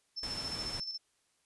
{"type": "tone with tremolo", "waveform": "sine", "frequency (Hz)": 5310, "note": "E8", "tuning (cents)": 12, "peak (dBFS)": -35, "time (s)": [0.16, 0.98], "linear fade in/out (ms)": 20, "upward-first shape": "square", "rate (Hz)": 14, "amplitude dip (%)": 50}
{"type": "noise", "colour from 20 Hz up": "pink", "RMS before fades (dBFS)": -43, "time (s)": [0.23, 0.8], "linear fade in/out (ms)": 2}
{"effects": ["white hiss -74 dBFS RMS until 1.45 s", "resampled to 24000 Hz"]}